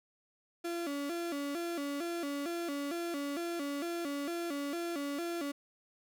35% pulse tone with vibrato, 311.6 Hz, D#4, 3 cents sharp, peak -33 dBFS, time 0.64-5.52 s, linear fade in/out 10 ms, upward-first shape square, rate 2.2 Hz, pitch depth 160 cents each way, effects none

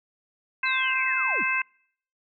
harmonic tone, 522 Hz, C5, 4 cents flat, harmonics 2 / 3 / 4 / 5, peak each -31 / -28 / -28 / -26 dBFS, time 0.63-1.62 s, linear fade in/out 5 ms
sine linear sweep, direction down, 4101 to 122.8 Hz, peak -33 dBFS, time 0.65-1.44 s, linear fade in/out 20 ms
effects noise-tail reverb RT60 0.6 s tail -26 dB re dry

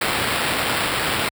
white noise with sample-and-hold, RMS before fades -22 dBFS, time 0.01-1.29 s, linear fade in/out 5 ms, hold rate 6300 Hz, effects high-pass 60 Hz 12 dB/octave

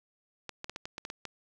clicks, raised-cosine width 0.2 ms, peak -21 dBFS, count 9, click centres 0.493 / 0.644 / 0.696 / 0.761 / 0.855 / 0.981 / 1.051 / 1.101 / 1.253 s, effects none

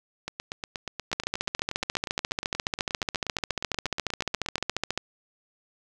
two click trains, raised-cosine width 0.2 ms, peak -15 / -9 dBFS, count 37 / 56, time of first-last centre 0.28-4.581 / 1.13-4.976 s, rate 8.37 / 14.3 Hz, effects none

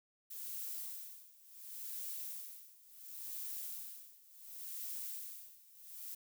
violet noise with tremolo, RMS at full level -43 dBFS, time 0.3-6.15 s, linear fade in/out 10 ms, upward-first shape sine, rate 0.7 Hz, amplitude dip 90%, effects none

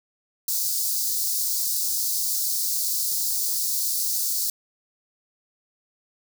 white high-pass noise, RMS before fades -25 dBFS, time 0.48-4.5 s, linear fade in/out 2 ms, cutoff 4300 Hz, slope 48 dB/octave, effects none

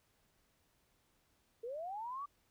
sine linear sweep, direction up, 442.9 to 1174.7 Hz, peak -40 dBFS, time 1.63-2.26 s, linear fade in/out 10 ms, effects pink hiss -75 dBFS RMS until 2.5 s

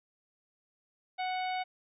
harmonic tone, 740 Hz, F#5, in tune, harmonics 1 / 2 / 3 / 4 / 5 / 6, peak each -32 / -45 / -40 / -47 / -47 / -52 dBFS, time 1.18-1.64 s, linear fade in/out 20 ms, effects none

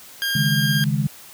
20% pulse tone, 1611 Hz, G6, 47 cents sharp, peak -16 dBFS, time 0.22-0.84 s, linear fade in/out 0 ms
sine chord, C# suspended second, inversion none, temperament equal, 138.59 / 155.56 / 207.7 Hz, C#3 / D#3 / G#3, 0 / 0 / 0 cents, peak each -21 / -22 / -24 dBFS, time 0.35-1.07 s, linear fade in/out 5 ms
effects white hiss -43 dBFS RMS until 1.33 s + high-pass 60 Hz 12 dB/octave

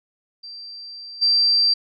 sine tone with level steps, 4699 Hz, D8, in tune, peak -34 / -14 dBFS, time 0.43-1.74 s, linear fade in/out 10 ms, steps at 1.21 s, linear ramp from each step 20 ms, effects none

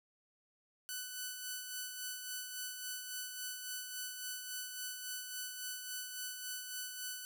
5% pulse tone with tremolo, 1495 Hz, F#6, 17 cents sharp, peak -28 dBFS, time 0.89-7.25 s, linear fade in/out 0 ms, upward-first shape sine, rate 3.6 Hz, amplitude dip 45%, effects none

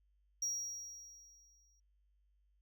triangle tone with exponential decay, 5680 Hz, F8, 28 cents sharp, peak -32 dBFS, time 0.42-1.8 s, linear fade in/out 5 ms, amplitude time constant 300 ms, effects added 50 Hz sine -70 dBFS peak until 2.61 s

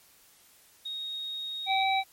sine tone, 3745 Hz, A#7, 7 cents sharp, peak -33 dBFS, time 0.85-1.84 s, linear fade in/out 10 ms
harmonic tone, 771 Hz, G5, 29 cents flat, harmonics 1 / 3 / 5, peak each -25 / -30 / -32 dBFS, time 1.66-2.04 s, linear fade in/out 50 ms
effects white hiss -59 dBFS RMS until 2.12 s + MP3 64 kbps

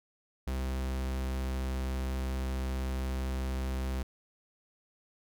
45% pulse tone, 65.2 Hz, C2, 5 cents flat, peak -31 dBFS, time 0.47-4.03 s, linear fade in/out 5 ms, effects none

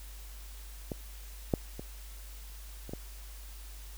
clicks, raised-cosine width 2 ms, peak -21 / -12 / -26 / -29 / -23 dBFS, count 5, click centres 0.918 / 1.538 / 1.795 / 2.894 / 2.935 s, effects added 50 Hz sine -44 dBFS peak until 3.97 s + white hiss -53 dBFS RMS until 3.97 s

